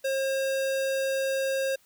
square tone, 537 Hz, C5, 45 cents sharp, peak -26 dBFS, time 0.04-1.76 s, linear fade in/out 10 ms, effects white hiss -63 dBFS RMS until 1.85 s

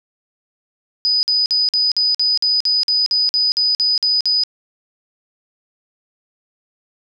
sine tone bursts, 4978 Hz, D#8, in tune, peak -13 dBFS, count 15, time 1.05-4.436 s, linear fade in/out 0 ms, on 180 ms, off 49 ms, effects none

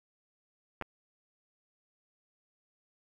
clicks, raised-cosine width 0.5 ms, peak -18 / -28 dBFS, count 2, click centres 0.813 / 0.823 s, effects 10-bit

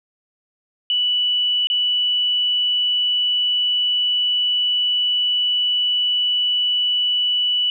sine tone with dropouts, 2960 Hz, F#7, in tune, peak -16 dBFS, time 0.9-7.7 s, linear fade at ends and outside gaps 1 ms, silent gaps 1.671-1.7 s, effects none

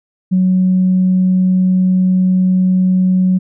sine tone, 185 Hz, F#3, in tune, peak -8 dBFS, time 0.31-3.39 s, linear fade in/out 20 ms, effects tanh soft clip ceiling -4 dBFS

